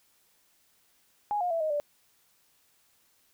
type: tone with pitch steps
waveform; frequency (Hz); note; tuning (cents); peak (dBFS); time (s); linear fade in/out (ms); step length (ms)
sine; 829 / 713 / 663 / 624 / 586; G#5 / F5 / E5 / D#5 / D5; -3 / +36 / +10 / +5 / -4; -26; 1.31-1.8; 0; 98
effects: white hiss -67 dBFS RMS until 3.33 s